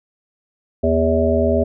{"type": "harmonic tone", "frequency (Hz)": 81, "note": "E2", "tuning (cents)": -30, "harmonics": [1, 3, 5, 7, 8], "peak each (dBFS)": [-20, -20, -20, -20, -20], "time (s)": [0.83, 1.64], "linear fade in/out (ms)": 10, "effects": []}